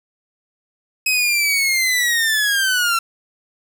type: linear sweep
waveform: sawtooth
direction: down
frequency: 2552 to 1342 Hz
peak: -12 dBFS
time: 1.06-2.99 s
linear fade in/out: 5 ms
effects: 7-bit